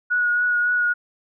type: tone with vibrato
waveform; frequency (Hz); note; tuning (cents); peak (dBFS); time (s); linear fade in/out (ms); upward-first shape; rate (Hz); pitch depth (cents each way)
sine; 1455; F#6; -29; -17; 0.1-0.94; 20; triangle; 3.6; 19
effects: none